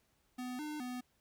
square tone with pitch steps, 250.3 / 301.9 / 249.1 Hz, B3 / D4 / B3, +23 / +48 / +15 cents, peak -40 dBFS, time 0.38-1.01 s, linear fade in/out 10 ms, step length 210 ms, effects pink hiss -75 dBFS RMS until 1.2 s

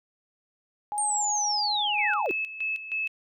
sine tone, 833 Hz, G#5, 5 cents sharp, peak -28 dBFS, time 0.92-2.26 s, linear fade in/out 0 ms
sine linear sweep, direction down, 8840 to 316.1 Hz, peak -25 dBFS, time 0.98-2.31 s, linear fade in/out 0 ms
sine tone with tremolo, 2600 Hz, E7, 24 cents flat, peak -26 dBFS, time 1.98-3.08 s, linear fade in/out 5 ms, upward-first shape square, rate 3.2 Hz, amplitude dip 70%
effects none

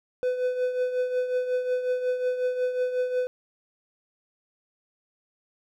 triangle tone with tremolo, 502 Hz, B4, 28 cents sharp, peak -19 dBFS, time 0.23-3.27 s, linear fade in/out 0 ms, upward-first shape triangle, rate 5.5 Hz, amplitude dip 65%, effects none

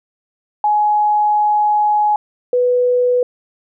sine tone pair in turn, 840 / 494.2 Hz, G#5 / B4, +19 / +1 cents, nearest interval major sixth, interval 918 cents, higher first, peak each -11 dBFS, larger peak neither, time 0.64-2.16 / 2.53-3.23 s, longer first, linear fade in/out 2 ms, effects none

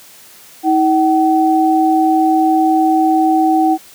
sine tone pair together, 319.3 / 759 Hz, D#4 / F#5, +45 / +44 cents, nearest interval octave + minor third, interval 1499 cents, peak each -12 dBFS, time 0.63-3.78 s, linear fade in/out 50 ms, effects white hiss -41 dBFS RMS until 3.94 s + high-pass 100 Hz 12 dB/octave

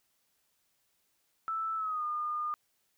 sine tone with pitch glide, 1318.5 to 1216.1 Hz, E6 to D#6, 0 to -40 cents, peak -31 dBFS, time 1.48-2.54 s, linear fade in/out 0 ms, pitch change -140 cents, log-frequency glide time 1.76-2.04 s, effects white hiss -75 dBFS RMS until 2.97 s

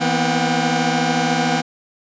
sawtooth tone cluster, 162.9 / 239.6 / 253.2 / 728 / 791 Hz, E3 / A#3 / B3 / F#5 / G5, -20 / +48 / +43 / -28 / +15 cents, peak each -19 dBFS, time 0-1.62 s, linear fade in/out 20 ms, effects resampled to 16000 Hz

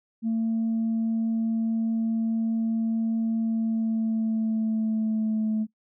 sine tone with pitch glide, 225.4 to 217.2 Hz, A3 to A3, +42 to -22 cents, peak -21 dBFS, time 0.22-5.67 s, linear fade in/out 50 ms, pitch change -64 cents, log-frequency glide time 3.44-5.55 s, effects noise-tail reverb RT60 0.1 s tail -20 dB re dry + tanh soft clip ceiling -20 dBFS

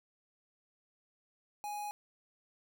square tone with notch filter, 830.6 Hz, G#5, in tune, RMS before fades -40 dBFS, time 1.64-1.91 s, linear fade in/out 0 ms, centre 3300 Hz, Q 1.2, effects none

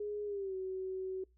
sine tone with pitch glide, 415.3 to 376.5 Hz, G#4 to F#4, 0 to +30 cents, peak -36 dBFS, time 0-1.24 s, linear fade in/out 5 ms, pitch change -170 cents, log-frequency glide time 0.25-0.55 s, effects noise-tail reverb RT60 0.2 s tail -24 dB re dry + added 60 Hz sine -65 dBFS peak until 1.37 s

